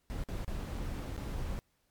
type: noise with dropouts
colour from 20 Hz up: brown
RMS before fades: -37 dBFS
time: 0.1-1.59 s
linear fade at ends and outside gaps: 0 ms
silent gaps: 0.237-0.287 / 0.446-0.479 / 0.748-0.752 / 1.164-1.178 s
effects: pink hiss -75 dBFS RMS until 1.9 s + MP3 96 kbps